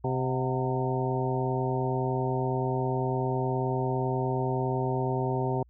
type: harmonic tone with a mistuned harmonic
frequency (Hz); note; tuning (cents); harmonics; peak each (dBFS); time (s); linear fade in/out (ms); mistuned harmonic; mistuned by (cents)
129.8; C3; -13; 1 / 2 / 3 / 4 / 5 / 6 / 7; -29 / -35 / -31 / -38 / -37 / -36 / -35; 0.04-5.63; 5; 6; -72
effects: added 60 Hz sine -55 dBFS peak until 5.69 s